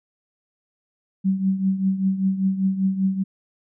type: tone with tremolo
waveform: sine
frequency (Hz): 191.5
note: G3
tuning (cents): -40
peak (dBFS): -15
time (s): 1.24-3.24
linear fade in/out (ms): 20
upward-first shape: triangle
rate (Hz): 5.1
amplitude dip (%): 75
effects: none